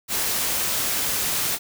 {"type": "noise", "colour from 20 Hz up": "white", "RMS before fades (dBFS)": -24, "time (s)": [0.08, 1.59], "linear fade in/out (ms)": 50, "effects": []}